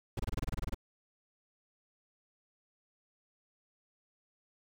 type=noise bursts; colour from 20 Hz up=brown; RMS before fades=-33 dBFS; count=12; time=0.17-0.745 s; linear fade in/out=5 ms; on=25 ms; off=25 ms; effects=none